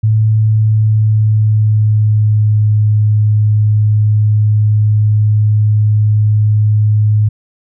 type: tone with pitch glide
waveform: sine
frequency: 109 to 106.2 Hz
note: A2 to G#2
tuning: -16 to +39 cents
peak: -7 dBFS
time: 0.03-7.29 s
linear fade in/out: 10 ms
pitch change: -45 cents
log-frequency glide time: 0.27-2.68 s
effects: none